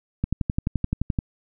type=click train; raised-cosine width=5 ms; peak=-10 dBFS; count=12; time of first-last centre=0.24-1.188 s; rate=11.6 Hz; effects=none